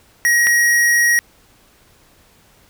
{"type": "tone pair in turn", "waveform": "square", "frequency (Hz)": [1894, 1894], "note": ["A#6", "A#6"], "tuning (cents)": [27, 27], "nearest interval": "unison", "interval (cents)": 0, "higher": "neither", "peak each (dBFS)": -12, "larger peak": "neither", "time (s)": [[0.25, 0.47], [0.47, 1.19]], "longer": "second", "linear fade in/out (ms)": 0, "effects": ["pink hiss -52 dBFS RMS until 2.69 s"]}